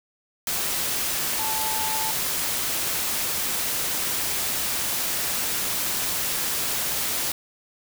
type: tone in noise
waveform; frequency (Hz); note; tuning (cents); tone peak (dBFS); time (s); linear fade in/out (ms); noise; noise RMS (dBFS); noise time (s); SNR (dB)
sine; 877; A5; -6; -29; 1.39-2.11; 2; white; -26; 0.47-7.32; -6
effects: none